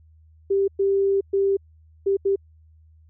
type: tone bursts at uneven times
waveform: sine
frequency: 393.2 Hz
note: G4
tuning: 5 cents sharp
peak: -17 dBFS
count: 5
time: 0.5-0.68 / 0.79-1.21 / 1.33-1.57 / 2.06-2.17 / 2.25-2.36 s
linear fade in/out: 10 ms
effects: added 79 Hz sine -50 dBFS peak until 3.09 s